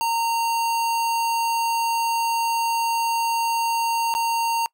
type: tone with dropouts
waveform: square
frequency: 922 Hz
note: A#5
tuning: 19 cents flat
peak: -21 dBFS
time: 0.01-4.66 s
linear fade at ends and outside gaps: 0 ms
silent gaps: 4.14-4.15 s
effects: noise-tail reverb RT60 0.1 s tail -24 dB re dry